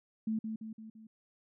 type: tone with echo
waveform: sine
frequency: 220 Hz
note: A3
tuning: in tune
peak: -30 dBFS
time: 0.27-0.39 s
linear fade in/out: 5 ms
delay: 170 ms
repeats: 4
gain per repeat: -5 dB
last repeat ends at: 1.07 s
effects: none